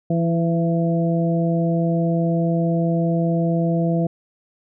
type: harmonic tone with a mistuned harmonic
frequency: 167.6 Hz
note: E3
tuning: 29 cents sharp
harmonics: 1 / 2 / 3 / 4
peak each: -18 / -25 / -27 / -26 dBFS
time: 0.1-4.07 s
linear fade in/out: 5 ms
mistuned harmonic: 2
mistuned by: -15 cents
effects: none